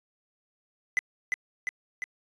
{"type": "tone with echo", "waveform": "triangle", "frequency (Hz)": 2011, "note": "B6", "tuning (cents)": 31, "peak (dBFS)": -20, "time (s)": [0.97, 0.99], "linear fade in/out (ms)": 0, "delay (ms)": 350, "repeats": 3, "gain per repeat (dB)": -3, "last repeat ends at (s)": 2.04, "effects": ["resampled to 22050 Hz"]}